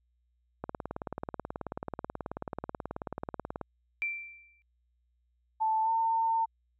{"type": "click train", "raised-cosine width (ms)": 1, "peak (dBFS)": -21, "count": 56, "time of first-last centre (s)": [0.64, 3.613], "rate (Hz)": 18.5}
{"type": "tone with exponential decay", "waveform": "sine", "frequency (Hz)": 2349, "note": "D7", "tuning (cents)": 0, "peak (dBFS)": -27, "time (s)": [4.02, 4.62], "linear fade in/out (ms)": 0, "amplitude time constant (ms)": 130}
{"type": "tone with pitch glide", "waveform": "sine", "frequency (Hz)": [880, 904.2], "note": ["A5", "A5"], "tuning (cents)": [0, 47], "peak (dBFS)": -25, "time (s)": [5.6, 6.46], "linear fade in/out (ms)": 20, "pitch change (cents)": 47, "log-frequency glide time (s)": [5.83, 5.9]}
{"effects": ["added 60 Hz sine -70 dBFS peak until 6.79 s"]}